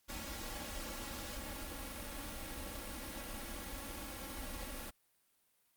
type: noise with comb filter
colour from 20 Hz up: pink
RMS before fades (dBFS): -44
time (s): 0.08-4.91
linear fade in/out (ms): 20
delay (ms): 3.6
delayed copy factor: +0.8
effects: white hiss -75 dBFS RMS until 5.76 s + Opus 48 kbps